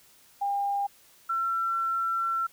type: tone pair in turn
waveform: sine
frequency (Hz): 803 / 1351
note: G5 / E6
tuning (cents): +41 / +42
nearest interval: major sixth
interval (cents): 901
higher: second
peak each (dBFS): -25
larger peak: neither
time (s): 0.41-0.87 / 1.29-2.47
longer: second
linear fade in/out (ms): 10
effects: white hiss -58 dBFS RMS until 2.52 s